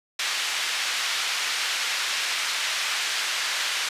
pink band-pass noise, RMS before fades -27 dBFS, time 0.19-3.89 s, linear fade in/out 5 ms, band 1800 to 5500 Hz, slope 12 dB/octave, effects resampled to 32000 Hz

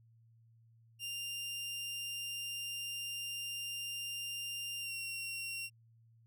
sawtooth tone with pitch glide, 2794 to 2746 Hz, F7 to F7, 0 to -30 cents, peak -36 dBFS, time 0.99-5.7 s, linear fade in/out 50 ms, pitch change -30 cents, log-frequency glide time 4.8-4.92 s, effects added 114 Hz sine -62 dBFS peak until 6.26 s

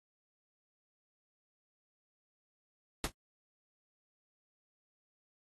pink noise with exponential decay, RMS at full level -28 dBFS, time 3.04-3.12 s, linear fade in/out 1 ms, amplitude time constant 17 ms, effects AAC 32 kbps

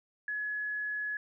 sine tone, 1694 Hz, G#6, 34 cents sharp, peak -32 dBFS, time 0.28-1.17 s, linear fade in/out 2 ms, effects none

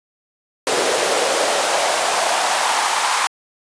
pink noise with high-pass filter sweep, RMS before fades -18 dBFS, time 0.67-3.27 s, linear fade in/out 0 ms, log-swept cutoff 450 to 1000 Hz, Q 2.7, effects resampled to 22050 Hz

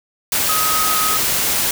sine tone in noise, 1264 Hz, D#6, 27 cents sharp, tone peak -19 dBFS, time 0.49-1.17 s, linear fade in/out 2 ms, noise white, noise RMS -18 dBFS, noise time 0.32-1.71 s, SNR -4 dB, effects none

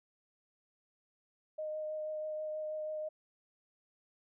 sine tone with vibrato, 617 Hz, D#5, 15 cents flat, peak -36 dBFS, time 1.58-3.09 s, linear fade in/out 10 ms, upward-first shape triangle, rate 6.2 Hz, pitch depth 13 cents each way, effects none

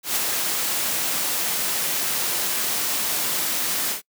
white noise with ADSR envelope, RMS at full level -21 dBFS, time 0.03-4.02 s, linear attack 130 ms, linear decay 22 ms, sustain -3 dB, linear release 120 ms, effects noise-tail reverb RT60 0.1 s tail -25 dB re dry + high-pass 150 Hz 12 dB/octave

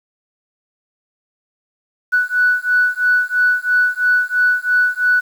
sine beating tone pair, 1480 / 1483 Hz, F#6 / F#6, 0 / +4 cents, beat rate 3 Hz, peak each -15 dBFS, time 2.12-5.21 s, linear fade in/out 20 ms, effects tanh soft clip ceiling -5 dBFS + 7-bit

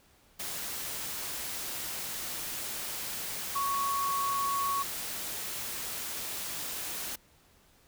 sine tone in noise, 1112 Hz, C#6, 5 cents sharp, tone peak -28 dBFS, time 3.55-4.83 s, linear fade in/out 10 ms, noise white, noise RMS -37 dBFS, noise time 0.39-7.16 s, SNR +6 dB, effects pink hiss -63 dBFS RMS until 7.87 s

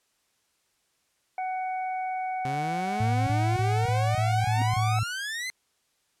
harmonic tone, 746 Hz, F#5, 14 cents sharp, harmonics 1 / 2 / 3, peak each -28 / -46 / -40 dBFS, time 1.38-4.99 s, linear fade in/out 2 ms
sawtooth exponential sweep, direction up, 130.81 to 2093 Hz, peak -27 dBFS, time 2.45-5.5 s, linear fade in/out 0 ms
sine tone bursts, 110 Hz, A2, in tune, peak -23 dBFS, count 7, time 3-5.034 s, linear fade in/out 5 ms, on 270 ms, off 24 ms
triangle tone with exponential growth, 255.8 Hz, C4, 39 cents flat, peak -26 dBFS, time 4.5-4.62 s, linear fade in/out 0 ms, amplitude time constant 24 ms
effects white hiss -71 dBFS RMS until 6.2 s + low-pass 10000 Hz 12 dB/octave

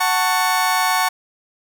30% pulse chord, F# minor, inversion none, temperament just, 740 / 888 / 1110 Hz, F#5 / A5 / C#6, 0 / +16 / +2 cents, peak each -18 dBFS, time 0-1.09 s, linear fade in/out 10 ms, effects none

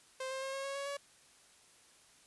sawtooth tone with pitch steps, 523.3 / 530 / 536.8 / 543.6 / 550.6 / 557.6 / 564.8 Hz, C5 / C5 / C5 / C#5 / C#5 / C#5 / C#5, 0 / +22 / +44 / -34 / -12 / +10 / +32 cents, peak -34 dBFS, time 0.2-0.97 s, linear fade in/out 5 ms, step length 110 ms, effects white hiss -63 dBFS RMS until 2.26 s + resampled to 24000 Hz

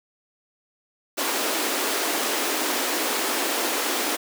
pink high-pass noise, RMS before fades -25 dBFS, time 1.17-4.17 s, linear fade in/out 20 ms, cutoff 260 Hz, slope 48 dB/octave, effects none

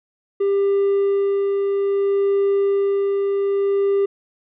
triangle tone with tremolo, 397.4 Hz, G4, 24 cents sharp, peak -12 dBFS, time 0.4-4.06 s, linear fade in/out 10 ms, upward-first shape sine, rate 0.61 Hz, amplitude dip 30%, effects tanh soft clip ceiling -9 dBFS + resampled to 8000 Hz

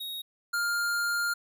square tone pair in turn, 3763 / 1404.3 Hz, A#7 / F6, +16 / +9 cents, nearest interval octave + perfect fourth, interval 1707 cents, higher first, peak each -35 / -27 dBFS, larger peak second, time 0-0.22 / 0.53-1.34 s, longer second, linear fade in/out 10 ms, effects none

